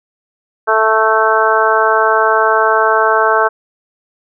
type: harmonic tone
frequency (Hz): 220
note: A3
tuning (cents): 0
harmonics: 2 / 3 / 4 / 5 / 6 / 7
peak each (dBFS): -16 / -16 / -16 / -16 / -16 / -16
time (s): 0.67-3.49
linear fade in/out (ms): 20
effects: none